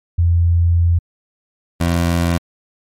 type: tone pair in turn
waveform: sine / 20% pulse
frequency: 85.4 / 85.4 Hz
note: F2 / F2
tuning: -38 / -38 cents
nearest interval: unison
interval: 0 cents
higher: neither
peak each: -10 / -9 dBFS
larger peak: second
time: 0.18-0.99 / 1.8-2.38 s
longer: first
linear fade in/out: 10 ms
effects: MP3 64 kbps